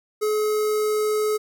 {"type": "tone with notch filter", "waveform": "square", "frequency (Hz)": 426.3, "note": "G#4", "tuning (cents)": 45, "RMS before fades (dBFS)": -22, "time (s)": [0.21, 1.38], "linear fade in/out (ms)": 20, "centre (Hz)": 2800, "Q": 0.9, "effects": []}